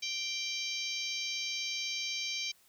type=harmonic tone; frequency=784 Hz; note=G5; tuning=in tune; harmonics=3 / 4 / 5 / 6 / 7 / 8; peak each=-39 / -40 / -41 / -42 / -42 / -43 dBFS; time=0.02-2.52 s; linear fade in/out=10 ms; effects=white hiss -65 dBFS RMS until 2.68 s